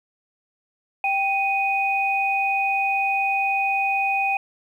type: tone pair together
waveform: sine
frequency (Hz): 784 / 2489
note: G5 / D#7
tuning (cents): 0 / 0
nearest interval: octave + minor sixth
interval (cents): 2000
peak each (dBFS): -22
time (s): 1.04-4.37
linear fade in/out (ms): 2
effects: 9-bit